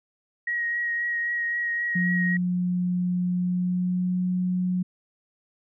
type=tone with vibrato; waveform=sine; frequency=1892 Hz; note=A#6; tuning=25 cents sharp; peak=-24 dBFS; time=0.47-2.37 s; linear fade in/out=5 ms; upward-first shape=triangle; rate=3.8 Hz; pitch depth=18 cents each way
type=tone with pitch glide; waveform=sine; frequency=179.3 to 181.8 Hz; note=F3 to F#3; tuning=+46 to -30 cents; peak=-22 dBFS; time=1.95-4.83 s; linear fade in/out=10 ms; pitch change=+24 cents; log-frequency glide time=3.34-4.25 s
effects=none